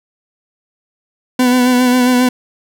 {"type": "tone with vibrato", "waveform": "40% pulse", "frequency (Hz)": 249.9, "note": "B3", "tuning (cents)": 21, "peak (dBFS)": -8, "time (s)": [1.39, 2.29], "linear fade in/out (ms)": 5, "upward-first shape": "sine", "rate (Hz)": 7.4, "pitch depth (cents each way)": 29, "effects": []}